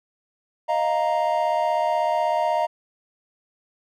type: chord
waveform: triangle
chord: Eb suspended second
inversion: none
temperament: equal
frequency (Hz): 622.3 / 698.5 / 932.3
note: Eb5 / F5 / Bb5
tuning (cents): 0 / 0 / 0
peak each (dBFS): -22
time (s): 0.68-2.67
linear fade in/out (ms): 20
effects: none